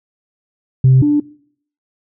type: tone pair in turn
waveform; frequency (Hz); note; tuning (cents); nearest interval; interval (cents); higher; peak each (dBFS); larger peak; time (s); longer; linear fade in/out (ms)
sine; 130.81 / 293.7; C3 / D4; 0 / 0; octave + major second; 1400; second; -4 / -9; first; 0.84-1.02 / 1.02-1.2; neither; 5
effects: noise-tail reverb RT60 0.6 s tail -22 dB re dry + tanh soft clip ceiling -3 dBFS